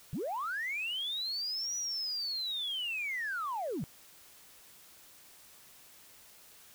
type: linear two-way sweep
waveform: sine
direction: up then down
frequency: 116.54 to 5890 to 116.54 Hz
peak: -32 dBFS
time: 0.13-3.84 s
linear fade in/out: 0 ms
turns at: 1.76 s
effects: tanh soft clip ceiling -29 dBFS + white hiss -57 dBFS RMS until 6.74 s